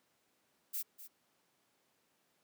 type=noise with echo; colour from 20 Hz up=violet; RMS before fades=-38 dBFS; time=0.73-0.83 s; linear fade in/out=20 ms; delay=250 ms; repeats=1; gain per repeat=-13 dB; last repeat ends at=1.08 s; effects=pink hiss -75 dBFS RMS until 2.43 s + high-pass 200 Hz 12 dB/octave